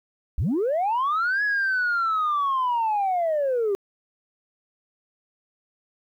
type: linear two-way sweep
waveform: sine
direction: up then down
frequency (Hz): 45.59 to 1696 to 383.2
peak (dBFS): -19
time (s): 0.38-3.75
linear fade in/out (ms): 0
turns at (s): 1.43
effects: tanh soft clip ceiling -18 dBFS + 10-bit